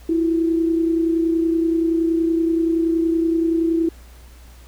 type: tone pair together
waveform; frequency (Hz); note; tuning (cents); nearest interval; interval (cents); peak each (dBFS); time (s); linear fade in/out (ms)
sine; 328.8 / 359.4; E4 / F4; -4 / +50; major second; 154; -16 / -26; 0.09-3.89; 5
effects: added 60 Hz sine -41 dBFS peak until 4.67 s + pink hiss -50 dBFS RMS until 4.67 s